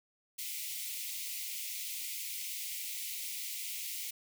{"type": "high-pass noise", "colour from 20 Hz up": "white", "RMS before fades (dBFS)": -40, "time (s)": [0.38, 4.11], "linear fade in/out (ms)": 10, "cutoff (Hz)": 2000, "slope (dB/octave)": 96, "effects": []}